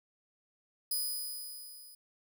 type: tone with level ramp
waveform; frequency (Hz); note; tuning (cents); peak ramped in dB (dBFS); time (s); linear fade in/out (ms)
5% pulse; 4984; D#8; +2; -23 to -45; 0.91-1.95; 5
effects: none